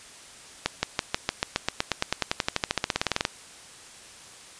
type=accelerating click train; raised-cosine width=0.2 ms; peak=-5 dBFS; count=29; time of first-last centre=0.66-3.251 s; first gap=170 ms; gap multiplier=0.95; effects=white hiss -47 dBFS RMS until 4.59 s + resampled to 22050 Hz